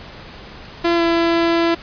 sawtooth tone with pitch glide, 340.3 to 335.8 Hz, F4 to E4, -45 to +32 cents, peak -10 dBFS, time 0.84-1.75 s, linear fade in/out 10 ms, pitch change -23 cents, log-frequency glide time 0.96-1.02 s, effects pink hiss -37 dBFS RMS until 1.82 s + resampled to 11025 Hz

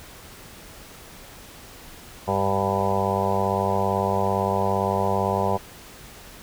harmonic tone with a mistuned harmonic, 97.7 Hz, G2, 5 cents flat, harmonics 1 / 2 / 4 / 5 / 6 / 7 / 8 / 9 / 10, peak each -29 / -29 / -29 / -29 / -29 / -29 / -29 / -29 / -29 dBFS, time 2.27-5.58 s, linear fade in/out 20 ms, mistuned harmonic 10, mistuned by +20 cents, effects pink hiss -44 dBFS RMS until 6.42 s

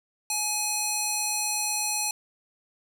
square tone with band-pass filter, 842 Hz, G#5, 24 cents sharp, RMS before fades -28 dBFS, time 0.3-2.11 s, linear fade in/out 2 ms, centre 8300 Hz, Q 1.1, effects none

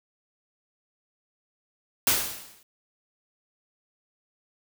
white noise with exponential decay, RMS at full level -19 dBFS, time 2.07-2.63 s, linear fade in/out 2 ms, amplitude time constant 120 ms, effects none

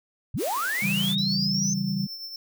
sine linear sweep, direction up, 68.4 to 6272 Hz, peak -25 dBFS, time 0.34-1.74 s, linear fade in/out 5 ms
white high-pass noise, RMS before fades -35 dBFS, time 0.37-1.16 s, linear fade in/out 50 ms, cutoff 260 Hz, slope 48 dB/octave
sine chord, C# diminished, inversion none, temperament equal, 138.59 / 164.81 / 196 Hz, C#3 / E3 / G3, 0 / 0 / 0 cents, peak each -32 / -31 / -26 dBFS, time 0.82-2.07 s, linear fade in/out 10 ms
square tone with tremolo, 5350 Hz, E8, 25 cents sharp, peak -33 dBFS, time 1.18-2.36 s, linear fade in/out 2 ms, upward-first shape triangle, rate 8.7 Hz, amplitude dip 55%
effects none

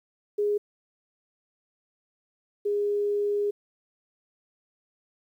sine tone pair in turn, 413.7 / 410.4 Hz, G#4 / G#4, -7 / -21 cents, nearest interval unison, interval 14 cents, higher first, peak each -22 / -23 dBFS, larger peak first, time 0.38-0.58 / 2.65-3.51 s, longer second, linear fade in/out 10 ms, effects 10-bit

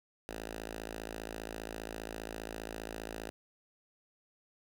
5% pulse tone with notch filter, 55 Hz, A1, in tune, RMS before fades -43 dBFS, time 0.29-3.3 s, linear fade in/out 0 ms, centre 130 Hz, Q 0.69, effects 11-bit

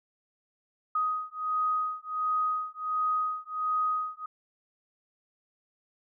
sine beating tone pair, 1251 / 1252.4 Hz, D#6 / D#6, +9 / +11 cents, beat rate 1.4 Hz, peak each -30 dBFS, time 0.95-4.26 s, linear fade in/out 5 ms, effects none

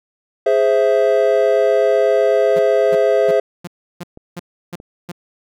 triangle chord, Ab augmented, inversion none, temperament equal, 415.3 / 523.3 / 659.3 Hz, Ab4 / C5 / E5, 0 / 0 / 0 cents, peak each -14 dBFS, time 0.46-3.4 s, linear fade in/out 5 ms
sawtooth tone bursts, 174.61 Hz, F3, in tune, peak -22 dBFS, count 8, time 2.56-5.118 s, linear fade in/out 5 ms, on 31 ms, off 330 ms
clicks, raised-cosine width 2 ms, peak -24 dBFS, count 2, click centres 4.174 / 4.801 s
effects none

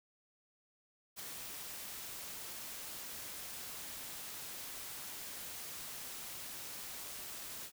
white noise with ADSR envelope, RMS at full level -43 dBFS, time 1.16-7.72 s, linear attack 36 ms, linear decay 3 ms, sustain -3 dB, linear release 72 ms, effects none

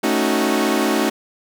sawtooth chord, D# half-diminished seventh, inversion second, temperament equal with one note detuned, 220 / 274.8 / 311.1 / 370 Hz, A3 / C#4 / D#4 / F#4, 0 / -15 / 0 / 0 cents, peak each -18 dBFS, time 0.03-1.1 s, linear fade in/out 10 ms, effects none

